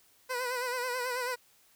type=tone with vibrato; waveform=15% pulse; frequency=498.5 Hz; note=B4; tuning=16 cents sharp; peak=-25 dBFS; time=0.29-1.36 s; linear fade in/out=20 ms; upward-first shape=sine; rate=9.2 Hz; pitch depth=58 cents each way; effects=white hiss -64 dBFS RMS until 1.75 s